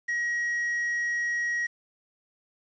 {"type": "tone", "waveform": "triangle", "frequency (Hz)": 1900, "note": "A#6", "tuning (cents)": 33, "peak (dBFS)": -24, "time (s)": [0.08, 1.67], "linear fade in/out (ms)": 10, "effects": ["resampled to 16000 Hz", "9-bit"]}